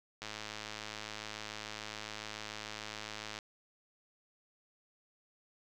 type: click train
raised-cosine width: 0.2 ms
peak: -24 dBFS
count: 340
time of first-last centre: 0.22-3.388 s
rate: 107 Hz
effects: none